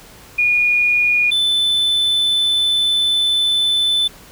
sine / triangle tone pair in turn, 2442 / 3516 Hz, D#7 / A7, -33 / -2 cents, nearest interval tritone, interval 631 cents, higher second, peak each -12 dBFS, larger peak neither, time 0.38-1.31 / 1.31-4.08 s, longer second, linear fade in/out 10 ms, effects pink hiss -42 dBFS RMS until 4.31 s

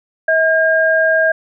sine tone pair together, 642 / 1614.1 Hz, E5 / G#6, -46 / -50 cents, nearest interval octave + major third, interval 1596 cents, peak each -13 dBFS, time 0.28-1.32 s, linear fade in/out 5 ms, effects none

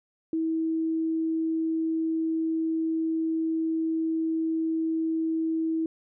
sine tone, 323 Hz, E4, 35 cents flat, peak -24 dBFS, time 0.33-5.86 s, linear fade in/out 2 ms, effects none

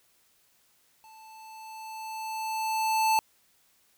square tone with level ramp, 880 Hz, A5, in tune, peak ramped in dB -51 to -21 dBFS, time 1.04-3.19 s, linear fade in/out 0 ms, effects white hiss -66 dBFS RMS until 3.97 s

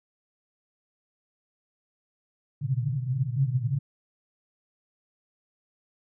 pink band-pass noise, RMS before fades -27 dBFS, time 2.61-3.79 s, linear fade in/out 10 ms, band 120 to 140 Hz, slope 96 dB/octave, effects none

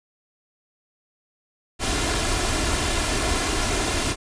pink noise with comb filter, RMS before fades -23 dBFS, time 1.79-4.16 s, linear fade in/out 50 ms, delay 2.9 ms, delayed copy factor +0.5, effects resampled to 22050 Hz

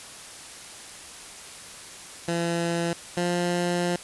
15% pulse tone pair in turn, 169.7 / 175.48 Hz, F3 / F3, -49 / +9 cents, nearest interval minor second, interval 58 cents, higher second, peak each -18 / -17 dBFS, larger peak second, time 2.28-2.93 / 3.17-3.96 s, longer second, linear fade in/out 2 ms, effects white hiss -42 dBFS RMS until 4.03 s + resampled to 24000 Hz

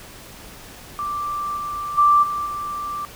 sine tone with level steps, 1174.7 Hz, D6, in tune, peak -23 / -25 / -11 / -22 / -25 dBFS, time 0.99-3.05 s, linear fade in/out 0 ms, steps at 1.56 / 1.97 / 2.22 / 2.45 s, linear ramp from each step 20 ms, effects pink hiss -41 dBFS RMS until 3.15 s

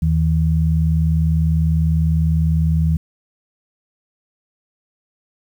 sine tone pair together, 80 / 160 Hz, D#2 / D#3, +49 / +49 cents, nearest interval octave, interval 1200 cents, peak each -16 dBFS, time 0.02-2.97 s, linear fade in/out 5 ms, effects 8-bit

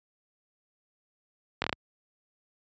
slowing click train, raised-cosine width 0.3 ms, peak -11 dBFS, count 5, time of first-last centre 1.62-1.728 s, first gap 21 ms, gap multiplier 1.17, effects high-pass 60 Hz 12 dB/octave + resampled to 16000 Hz

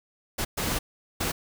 pink noise bursts at uneven times, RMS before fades -28 dBFS, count 3, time 0.38-0.45 / 0.57-0.79 / 1.2-1.32 s, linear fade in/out 10 ms, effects none

